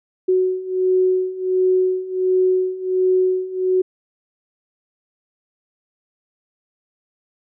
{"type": "beating tone pair", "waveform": "sine", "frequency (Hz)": [370, 371.4], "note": ["F#4", "F#4"], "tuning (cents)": [0, 7], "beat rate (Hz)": 1.4, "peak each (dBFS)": [-20, -17], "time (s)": [0.28, 3.82], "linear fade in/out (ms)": 10, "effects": []}